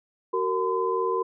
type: tone cluster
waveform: sine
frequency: 376.2 / 460.7 / 1018 Hz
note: F#4 / A#4 / C6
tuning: +29 / -20 / -48 cents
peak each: -27 dBFS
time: 0.33-1.23 s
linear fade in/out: 10 ms
effects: none